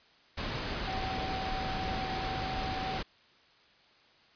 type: tone in noise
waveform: sine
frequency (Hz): 760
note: F#5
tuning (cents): +46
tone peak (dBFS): -36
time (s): 0.87-2.99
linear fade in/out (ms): 10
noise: pink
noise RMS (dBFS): -35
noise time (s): 0.37-3.03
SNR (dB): -4
effects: white hiss -62 dBFS RMS until 4.35 s + resampled to 11025 Hz